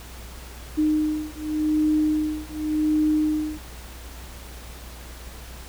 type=beating tone pair; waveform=sine; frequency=306.1 / 306.98 Hz; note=D#4 / D#4; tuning=-28 / -23 cents; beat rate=0.88 Hz; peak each=-23 dBFS; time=0.77-3.59 s; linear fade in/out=20 ms; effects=added 60 Hz sine -39 dBFS peak until 5.68 s + pink hiss -43 dBFS RMS until 5.68 s